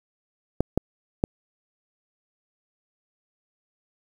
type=clicks; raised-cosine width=2 ms; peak=-7 dBFS; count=3; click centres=0.606 / 0.776 / 1.239 s; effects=7-bit